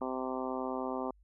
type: harmonic tone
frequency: 129.6 Hz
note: C3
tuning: 16 cents flat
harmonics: 2 / 3 / 4 / 5 / 6 / 7 / 8 / 9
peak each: -38 / -40 / -41 / -42 / -43 / -43 / -44 / -45 dBFS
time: 0.01-1.11 s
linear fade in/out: 5 ms
effects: added 50 Hz sine -60 dBFS peak until 1.23 s